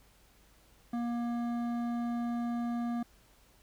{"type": "tone with hard clipping", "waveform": "sine", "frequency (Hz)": 237.2, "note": "A#3", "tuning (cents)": 30, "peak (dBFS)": -33, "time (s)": [0.93, 3.03], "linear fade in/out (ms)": 5, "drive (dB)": 11, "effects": ["added 50 Hz sine -65 dBFS peak until 3.62 s", "pink hiss -64 dBFS RMS until 3.62 s"]}